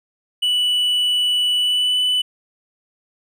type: tone with pitch glide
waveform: triangle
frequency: 2960 to 2989 Hz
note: F#7 to F#7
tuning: 0 to +17 cents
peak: -14 dBFS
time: 0.42-2.22 s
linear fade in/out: 10 ms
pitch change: +17 cents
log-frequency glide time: 1.57-1.99 s
effects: none